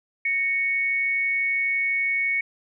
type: tone pair together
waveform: sine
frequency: 1866.7 / 2217 Hz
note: A#6 / C#7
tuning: +2 / 0 cents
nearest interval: minor third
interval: 298 cents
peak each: -32 / -21 dBFS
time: 0.25-2.41 s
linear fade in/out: 5 ms
effects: none